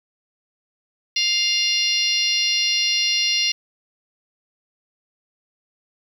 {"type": "harmonic tone", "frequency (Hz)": 700, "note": "F5", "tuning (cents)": 4, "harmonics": [3, 4, 5, 6, 7, 8], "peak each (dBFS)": [-28, -22, -28, -23, -27, -25], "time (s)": [1.16, 3.52], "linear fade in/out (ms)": 5, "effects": ["8-bit"]}